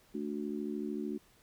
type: harmonic tone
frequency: 73.42 Hz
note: D2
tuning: in tune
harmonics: 3 / 4 / 5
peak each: -38 / -39 / -40 dBFS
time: 0.14-1.18 s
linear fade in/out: 10 ms
effects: pink hiss -65 dBFS RMS until 1.42 s